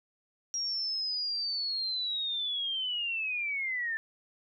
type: linear sweep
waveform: sine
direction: down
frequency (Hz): 5650 to 1760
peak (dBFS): -30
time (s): 0.54-3.97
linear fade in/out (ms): 0
effects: none